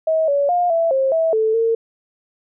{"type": "tone with pitch steps", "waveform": "sine", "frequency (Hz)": [639, 567, 708, 664, 534, 651, 439.5, 455], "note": ["D#5", "C#5", "F5", "E5", "C5", "E5", "A4", "A#4"], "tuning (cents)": [46, 39, 23, 12, 35, -22, -2, -42], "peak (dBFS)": -14, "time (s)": [0.07, 1.75], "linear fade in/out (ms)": 5, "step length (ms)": 210, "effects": []}